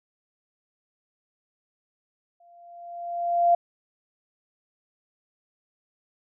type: tone with exponential growth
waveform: sine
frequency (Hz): 692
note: F5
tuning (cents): -16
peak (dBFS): -14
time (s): 2.4-3.55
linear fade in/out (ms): 5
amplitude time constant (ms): 250
effects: none